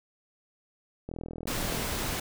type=click train; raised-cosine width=2 ms; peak=-24 dBFS; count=32; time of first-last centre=1.09-1.846 s; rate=41 Hz
type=noise; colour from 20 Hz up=pink; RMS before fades=-32 dBFS; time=1.47-2.2 s; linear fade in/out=5 ms
effects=none